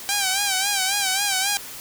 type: tone with vibrato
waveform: 5% pulse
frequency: 784 Hz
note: G5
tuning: in tune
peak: -8 dBFS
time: 0.09-1.57 s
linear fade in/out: 0 ms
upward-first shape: sine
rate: 3.7 Hz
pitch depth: 81 cents each way
effects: white hiss -37 dBFS RMS until 1.8 s